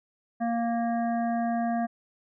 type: harmonic tone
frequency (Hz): 233.1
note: A#3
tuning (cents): 0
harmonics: 1 / 3 / 5 / 7 / 8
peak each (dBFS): -27 / -28 / -43 / -42 / -47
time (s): 0.4-1.87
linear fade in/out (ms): 20
effects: none